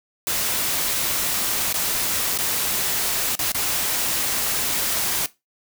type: noise with dropouts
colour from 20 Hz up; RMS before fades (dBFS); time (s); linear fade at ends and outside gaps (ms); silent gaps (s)
white; -23; 0.27-5.26; 1; 1.727-1.741 / 2.377-2.386 / 3.353-3.391 / 3.519-3.546
effects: noise-tail reverb RT60 0.2 s tail -17 dB re dry